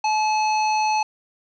square tone, 860 Hz, A5, 40 cents flat, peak -19 dBFS, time 0.04-1.03 s, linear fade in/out 5 ms, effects resampled to 16000 Hz + 8-bit

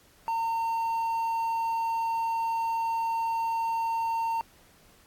triangle tone with quantisation, 912 Hz, A#5, 38 cents flat, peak -24 dBFS, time 0.28-4.41 s, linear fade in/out 0 ms, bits 9, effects pink hiss -59 dBFS RMS until 5.06 s + AAC 64 kbps

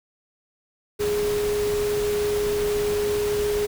sine tone in noise, 415.3 Hz, G#4, in tune, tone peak -21 dBFS, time 0.99-3.67 s, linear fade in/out 20 ms, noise pink, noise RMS -32 dBFS, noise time 0.99-3.67 s, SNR +8 dB, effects none

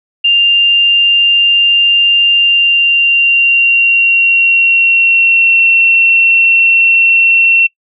sine tone with pitch glide, 2794 to 2714 Hz, F7 to E7, 0 to +50 cents, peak -5 dBFS, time 0.24-7.67 s, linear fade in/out 10 ms, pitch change -50 cents, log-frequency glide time 2.33-5.63 s, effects noise-tail reverb RT60 0.1 s tail -21 dB re dry

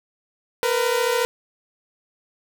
sawtooth tone pair together, 465.2 / 499.2 Hz, A#4 / B4, -4 / +19 cents, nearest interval minor second, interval 123 cents, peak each -18 dBFS, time 0.63-1.25 s, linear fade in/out 0 ms, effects none

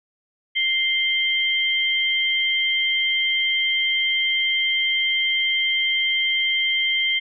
sine tone pair together, 2093 / 3155 Hz, C7 / G7, 0 / +10 cents, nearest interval perfect fifth, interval 710 cents, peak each -21 dBFS, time 0.55-7.2 s, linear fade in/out 20 ms, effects none

